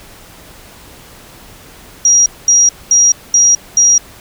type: tone bursts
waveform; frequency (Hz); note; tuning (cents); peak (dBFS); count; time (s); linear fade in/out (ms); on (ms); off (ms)
sine; 5720; F8; +41; -5; 5; 2.05-3.98; 2; 210; 220
effects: pink hiss -38 dBFS RMS until 4.2 s